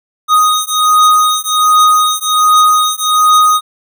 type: beating tone pair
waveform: square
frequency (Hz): 1244.5 / 1245.8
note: D#6 / D#6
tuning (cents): 0 / +2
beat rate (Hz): 1.3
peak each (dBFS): -11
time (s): 0.28-3.61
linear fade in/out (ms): 50
effects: none